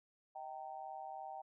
sine tone with amplitude modulation, 777 Hz, G5, 16 cents flat, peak -40 dBFS, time 0.35-1.42 s, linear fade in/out 10 ms, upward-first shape sine, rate 143 Hz, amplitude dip 95%, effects none

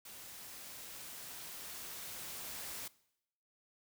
white noise with level ramp, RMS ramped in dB -51 to -44 dBFS, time 0.05-2.88 s, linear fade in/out 5 ms, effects noise-tail reverb RT60 0.8 s tail -21 dB re dry

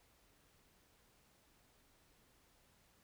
silence, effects pink hiss -71 dBFS RMS until 3.03 s

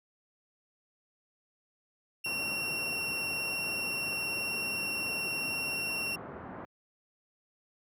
35% pulse tone with vibrato, 2734 Hz, F7, 37 cents flat, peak -30 dBFS, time 2.24-6.16 s, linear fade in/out 10 ms, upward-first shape sine, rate 19 Hz, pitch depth 10 cents each way
pink low-pass noise, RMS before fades -41 dBFS, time 2.26-6.65 s, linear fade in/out 0 ms, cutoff 1500 Hz, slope 24 dB/octave
effects high-pass 150 Hz 12 dB/octave

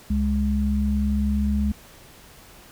sine tone pair together, 69.31 / 207.7 Hz, C#2 / G#3, 0 / 0 cents, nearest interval octave + perfect fifth, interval 1900 cents, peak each -22 dBFS, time 0.1-1.72 s, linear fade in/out 5 ms, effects pink hiss -48 dBFS RMS until 2.71 s

